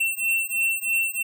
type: beating tone pair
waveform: square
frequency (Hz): 2700 / 2703.1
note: E7 / E7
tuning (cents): +41 / +43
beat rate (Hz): 3.1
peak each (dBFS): -26 / -25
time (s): 0-1.23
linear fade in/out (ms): 10
effects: none